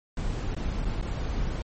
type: noise with dropouts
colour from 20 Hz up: brown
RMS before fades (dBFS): -29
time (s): 0.17-1.62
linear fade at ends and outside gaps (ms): 2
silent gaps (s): 0.55-0.565 / 0.848-0.853 / 1.015-1.025
effects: MP3 32 kbps